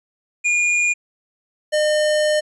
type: tone pair in turn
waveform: square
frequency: 2428 / 607 Hz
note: D#7 / D#5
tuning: -43 / -43 cents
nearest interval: 2 octaves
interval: 2400 cents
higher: first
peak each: -16 dBFS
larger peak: neither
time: 0.44-0.94 / 1.72-2.41 s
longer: second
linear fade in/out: 20 ms
effects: resampled to 24000 Hz